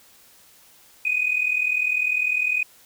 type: tone pair together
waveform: sine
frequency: 2460 / 2500 Hz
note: D#7 / D#7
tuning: -20 / +8 cents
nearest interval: unison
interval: 28 cents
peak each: -23 / -21 dBFS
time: 1.05-2.63 s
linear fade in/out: 5 ms
effects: tanh soft clip ceiling -12 dBFS + white hiss -53 dBFS RMS until 2.85 s